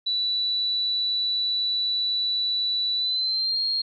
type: tone with pitch glide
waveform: sine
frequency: 3954 to 4238 Hz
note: B7 to C8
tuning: +1 to +21 cents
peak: -22 dBFS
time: 0.06-3.82 s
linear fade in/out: 10 ms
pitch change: +120 cents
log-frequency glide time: 2.96-3.62 s
effects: none